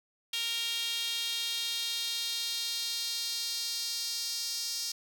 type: tone with high-pass filter sweep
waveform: sawtooth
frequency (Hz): 464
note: A#4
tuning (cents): -8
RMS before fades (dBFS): -34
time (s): 0.33-4.92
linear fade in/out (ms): 5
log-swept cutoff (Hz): 3200 to 5000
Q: 3.4
effects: none

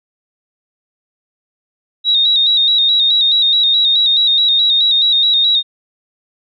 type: tone with vibrato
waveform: sine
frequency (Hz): 3782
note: A#7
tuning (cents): +24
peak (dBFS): -9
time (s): 2.04-5.63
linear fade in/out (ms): 50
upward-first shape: square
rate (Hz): 4.7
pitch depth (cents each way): 45
effects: none

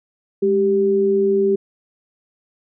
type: tone pair together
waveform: sine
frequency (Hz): 206 / 392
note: G#3 / G4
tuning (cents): -14 / 0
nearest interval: major seventh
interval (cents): 1114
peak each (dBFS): -22 / -14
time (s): 0.42-1.56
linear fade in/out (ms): 10
effects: none

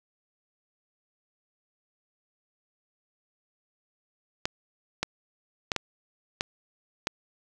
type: clicks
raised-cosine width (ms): 0.2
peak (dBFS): -9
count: 6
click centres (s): 4.455 / 5.03 / 5.718 / 5.763 / 6.409 / 7.071
effects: none

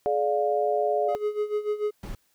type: chord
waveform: sine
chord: D diminished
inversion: second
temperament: just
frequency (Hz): 422.9 / 587.3 / 704.8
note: Ab4 / D5 / F5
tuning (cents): +31 / 0 / +16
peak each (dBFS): -26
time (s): 0.06-1.15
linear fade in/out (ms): 0
type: tone with tremolo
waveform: triangle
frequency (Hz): 420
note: G#4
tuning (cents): +19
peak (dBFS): -20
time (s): 1.08-1.91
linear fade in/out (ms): 10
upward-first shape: sine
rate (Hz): 6.8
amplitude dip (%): 80
type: noise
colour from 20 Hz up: brown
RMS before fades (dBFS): -35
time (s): 2.03-2.15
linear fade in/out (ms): 2
effects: white hiss -68 dBFS RMS until 2.34 s

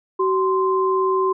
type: tone pair together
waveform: sine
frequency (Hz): 378.8 / 1042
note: F#4 / C6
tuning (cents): +41 / -7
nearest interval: octave + tritone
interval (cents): 1752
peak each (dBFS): -18 / -20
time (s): 0.19-1.33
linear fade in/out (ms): 10
effects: none

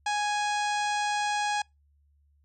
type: harmonic tone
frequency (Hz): 830.6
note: G#5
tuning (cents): 0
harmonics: 1 / 2 / 3 / 4 / 5 / 6 / 7 / 8 / 9 / 10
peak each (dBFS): -27 / -33 / -37 / -39 / -41 / -43 / -44 / -45 / -46 / -47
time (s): 0.06-1.62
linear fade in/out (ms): 5
effects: noise-tail reverb RT60 0.2 s tail -26 dB re dry + added 72 Hz sine -62 dBFS peak until 2.44 s

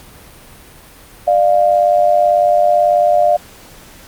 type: tone pair together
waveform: sine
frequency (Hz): 600.3 / 698.5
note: D5 / F5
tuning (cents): +38 / 0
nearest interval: minor third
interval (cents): 262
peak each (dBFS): -12 / -11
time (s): 1.27-3.37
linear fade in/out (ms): 10
effects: pink hiss -40 dBFS RMS until 4.07 s + Opus 48 kbps

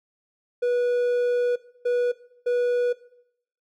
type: tone bursts at uneven times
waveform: triangle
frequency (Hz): 487.5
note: B4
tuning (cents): -23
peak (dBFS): -18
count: 3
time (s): 0.62-1.56 / 1.85-2.12 / 2.46-2.93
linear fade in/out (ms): 10
effects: noise-tail reverb RT60 0.7 s tail -17 dB re dry

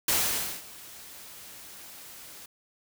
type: noise with ADSR envelope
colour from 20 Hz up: white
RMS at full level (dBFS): -24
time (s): 0.08-2.46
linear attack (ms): 4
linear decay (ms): 530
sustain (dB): -22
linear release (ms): 6
effects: none

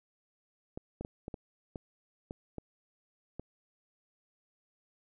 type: clicks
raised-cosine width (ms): 2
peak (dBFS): -26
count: 9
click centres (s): 0.775 / 1.01 / 1.049 / 1.281 / 1.342 / 1.758 / 2.309 / 2.583 / 3.396
effects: none

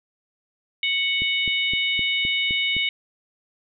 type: harmonic tone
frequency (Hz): 740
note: F#5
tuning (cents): 0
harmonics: 3 / 4 / 5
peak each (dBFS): -23 / -25 / -27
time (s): 0.83-2.89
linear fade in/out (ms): 2
type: click train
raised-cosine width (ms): 3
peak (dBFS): -21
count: 7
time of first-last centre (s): 1.22-2.766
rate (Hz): 3.88
effects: none

